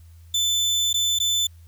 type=tone with dropouts; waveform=30% pulse; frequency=3520 Hz; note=A7; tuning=in tune; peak=-17 dBFS; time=0.34-1.47 s; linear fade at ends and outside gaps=5 ms; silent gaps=0.93-0.941 / 1.188-1.2 s; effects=added 83 Hz sine -44 dBFS peak until 1.67 s + white hiss -62 dBFS RMS until 1.67 s